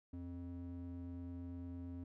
triangle ring-modulated tone, 174.6 Hz, F3, in tune, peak -39 dBFS, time 0.13-2.04 s, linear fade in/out 5 ms, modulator 89.5 Hz, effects none

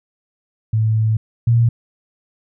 sine tone pair in turn, 110 / 117.02 Hz, A2 / A#2, 0 / +7 cents, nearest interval minor second, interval 107 cents, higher second, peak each -13 / -10 dBFS, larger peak second, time 0.73-1.17 / 1.47-1.69 s, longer first, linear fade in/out 5 ms, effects none

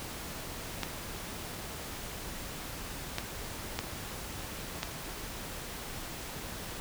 clicks, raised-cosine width 0.2 ms, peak -14 dBFS, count 4, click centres 0.833 / 3.184 / 3.79 / 4.831 s, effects pink hiss -41 dBFS RMS until 6.8 s

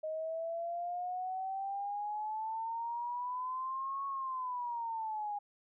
sine exponential two-way sweep, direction up then down, 622.3 to 1107 to 814 Hz, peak -35 dBFS, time 0.03-5.39 s, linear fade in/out 10 ms, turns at 4.06 s, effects none

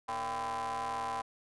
40% pulse ring-modulated tone, 110 Hz, A2, in tune, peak -30 dBFS, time 0.08-1.22 s, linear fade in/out 10 ms, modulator 901 Hz, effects resampled to 24000 Hz

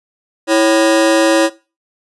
40% pulse ring-modulated tone, 440 Hz, A4, in tune, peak -5 dBFS, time 0.47-1.5 s, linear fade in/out 50 ms, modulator 112 Hz, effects noise-tail reverb RT60 0.3 s tail -18 dB re dry + resampled to 24000 Hz

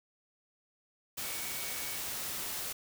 sine tone in noise, 2247 Hz, C#7, 23 cents sharp, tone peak -47 dBFS, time 1.23-1.97 s, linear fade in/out 10 ms, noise white, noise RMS -38 dBFS, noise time 1.17-2.73 s, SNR -12 dB, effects none

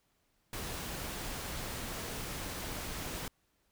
pink noise, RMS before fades -40 dBFS, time 0.53-3.28 s, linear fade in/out 2 ms, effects pink hiss -75 dBFS RMS until 3.71 s

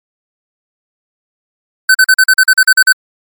square tone bursts, 1524 Hz, G6, 49 cents flat, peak -4 dBFS, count 11, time 1.89-2.925 s, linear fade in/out 5 ms, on 55 ms, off 43 ms, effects MP3 96 kbps

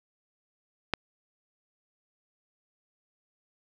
click, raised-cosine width 0.3 ms, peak -9 dBFS, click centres 0.937 s, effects none

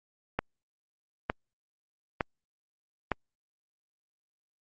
click train, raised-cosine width 0.5 ms, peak -12 dBFS, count 4, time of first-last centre 0.39-3.117 s, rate 1.1 Hz, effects Opus 48 kbps

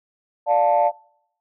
sine chord, D minor, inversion none, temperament just, 587.3 / 704.8 / 881 Hz, D5 / F5 / A5, 0 / +16 / +2 cents, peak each -18 dBFS, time 0.46-0.92 s, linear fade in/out 50 ms, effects noise-tail reverb RT60 0.7 s tail -25 dB re dry + tanh soft clip ceiling -8 dBFS

